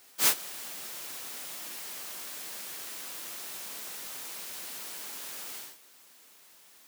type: noise with ADSR envelope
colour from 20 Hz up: white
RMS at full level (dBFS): -20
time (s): 0.18-5.79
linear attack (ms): 90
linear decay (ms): 75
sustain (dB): -21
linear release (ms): 220
effects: white hiss -57 dBFS RMS until 6.87 s + high-pass 200 Hz 12 dB/octave